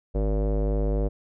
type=tone with low-pass filter; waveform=square; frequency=51.91 Hz; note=G#1; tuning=in tune; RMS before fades=-24 dBFS; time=0.14-1.09 s; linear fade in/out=20 ms; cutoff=520 Hz; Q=3.3; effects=none